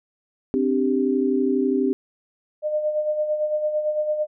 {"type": "chord", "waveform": "sine", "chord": "C suspended second", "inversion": "none", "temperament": "equal", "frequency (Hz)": [261.6, 293.7, 392], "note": ["C4", "D4", "G4"], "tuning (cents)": [0, 0, 0], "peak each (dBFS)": [-21, -25, -22], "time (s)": [0.54, 1.93], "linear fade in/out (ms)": 0}
{"type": "tone with tremolo", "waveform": "sine", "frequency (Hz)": 607, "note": "D#5", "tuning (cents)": -43, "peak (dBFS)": -18, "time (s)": [2.62, 4.27], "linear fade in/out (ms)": 50, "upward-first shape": "sine", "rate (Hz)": 8.9, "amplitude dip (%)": 55}
{"effects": []}